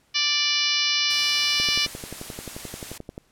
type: harmonic tone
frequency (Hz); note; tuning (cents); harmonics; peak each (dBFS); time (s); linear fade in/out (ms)
587.3; D5; 0; 2 / 3 / 4 / 5 / 6 / 7 / 8 / 9 / 10; -37 / -35 / -27 / -26 / -30 / -28 / -29 / -27 / -33; 0.14-1.87; 20
type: noise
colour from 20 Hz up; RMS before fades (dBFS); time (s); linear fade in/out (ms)
white; -38; 1.1-2.98; 5
type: click train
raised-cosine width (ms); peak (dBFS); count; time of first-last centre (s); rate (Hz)
2; -21; 19; 1.6-3.179; 11.4
effects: pink hiss -63 dBFS RMS until 3.31 s + low-pass 12000 Hz 12 dB/octave